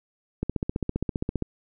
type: click train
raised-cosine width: 3 ms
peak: -13 dBFS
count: 16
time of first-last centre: 0.43-1.423 s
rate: 15.1 Hz
effects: none